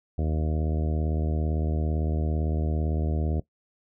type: harmonic tone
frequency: 77.78 Hz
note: D#2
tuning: in tune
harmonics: 1 / 2 / 3 / 4 / 5 / 6 / 7 / 8 / 9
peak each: -25 / -31 / -35 / -37 / -39 / -41 / -42 / -43 / -44 dBFS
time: 0.18-3.4 s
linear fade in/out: 5 ms
effects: noise-tail reverb RT60 0.1 s tail -18 dB re dry